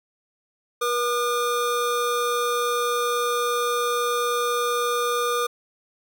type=tone pair together; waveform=square; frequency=482 / 1210.4 Hz; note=B4 / D#6; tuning=-42 / -48 cents; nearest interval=octave + major third; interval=1594 cents; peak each=-25 dBFS; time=0.81-5.47 s; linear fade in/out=10 ms; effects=none